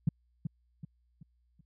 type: tone with echo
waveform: sine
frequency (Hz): 154.8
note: D#3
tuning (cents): -9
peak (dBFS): -21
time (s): 0.07-0.09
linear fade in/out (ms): 5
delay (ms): 380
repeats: 4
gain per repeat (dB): -8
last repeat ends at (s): 1.61
effects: added 60 Hz sine -68 dBFS peak until 1.65 s